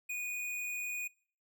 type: tone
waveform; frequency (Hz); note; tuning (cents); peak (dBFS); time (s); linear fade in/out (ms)
square; 2466; D#7; -16; -36; 0.09-1.08; 10
effects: noise-tail reverb RT60 0.5 s tail -25 dB re dry